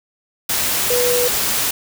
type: tone in noise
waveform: sine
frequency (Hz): 490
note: B4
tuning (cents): -14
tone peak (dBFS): -16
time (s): 0.9-1.28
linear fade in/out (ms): 5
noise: white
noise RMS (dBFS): -19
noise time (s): 0.49-1.71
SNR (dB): 0
effects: none